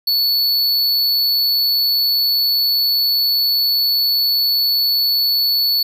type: tone with amplitude modulation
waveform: square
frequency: 4435 Hz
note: C#8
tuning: in tune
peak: -13 dBFS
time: 0.07-5.83 s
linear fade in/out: 5 ms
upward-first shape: sine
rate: 160 Hz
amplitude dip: 25%
effects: none